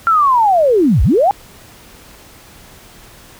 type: linear two-way sweep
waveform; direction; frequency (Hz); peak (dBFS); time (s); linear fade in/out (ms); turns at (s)
sine; down then up; 1381 to 45.15 to 837; -8; 0.07-1.31; 0; 1.03
effects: pink hiss -41 dBFS RMS until 3.39 s